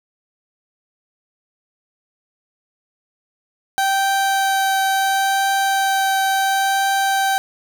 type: tone with vibrato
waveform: 30% pulse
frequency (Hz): 778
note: G5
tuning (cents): -13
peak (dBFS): -13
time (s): 3.78-7.38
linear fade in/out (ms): 0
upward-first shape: triangle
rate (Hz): 0.72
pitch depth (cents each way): 10
effects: none